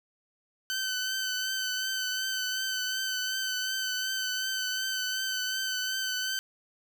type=tone with vibrato; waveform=15% pulse; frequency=1525 Hz; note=G6; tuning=48 cents flat; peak=-23 dBFS; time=0.7-6.39 s; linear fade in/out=0 ms; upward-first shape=triangle; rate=2.7 Hz; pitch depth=27 cents each way; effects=none